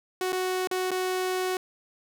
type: tone with dropouts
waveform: sawtooth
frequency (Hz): 370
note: F#4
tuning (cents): 0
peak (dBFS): -22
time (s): 0.21-1.57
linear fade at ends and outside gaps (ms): 2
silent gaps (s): 0.323-0.328 / 0.673-0.712 / 0.907-0.914
effects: none